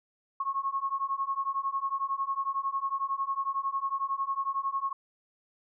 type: beating tone pair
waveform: sine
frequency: 1086 / 1097 Hz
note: C#6 / C#6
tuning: -36 / -18 cents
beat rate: 11 Hz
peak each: -32 / -31 dBFS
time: 0.4-4.93 s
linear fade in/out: 5 ms
effects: none